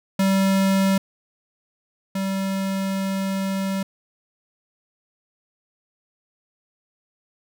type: tone pair in turn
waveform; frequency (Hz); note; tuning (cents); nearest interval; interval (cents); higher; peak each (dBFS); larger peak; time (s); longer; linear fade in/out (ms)
square; 193.4 / 193.4; G3 / G3; -23 / -23; unison; 0; neither; -17 / -23; first; 0.19-0.98 / 2.15-3.83; second; 5
effects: none